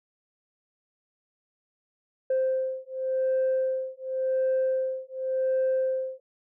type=beating tone pair; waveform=sine; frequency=522 / 522.9 Hz; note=C5 / C5; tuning=-4 / -1 cents; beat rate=0.9 Hz; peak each=-26 dBFS; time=2.3-6.2 s; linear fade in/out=5 ms; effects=tanh soft clip ceiling -19 dBFS